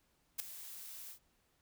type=noise with ADSR envelope; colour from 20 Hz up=blue; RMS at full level=-34 dBFS; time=0.38-1.19 s; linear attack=19 ms; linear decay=4 ms; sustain=-15 dB; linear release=90 ms; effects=pink hiss -75 dBFS RMS until 1.61 s